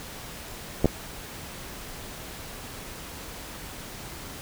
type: clicks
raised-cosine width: 2 ms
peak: -6 dBFS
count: 2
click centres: 0.845 / 0.857 s
effects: pink hiss -40 dBFS RMS until 4.41 s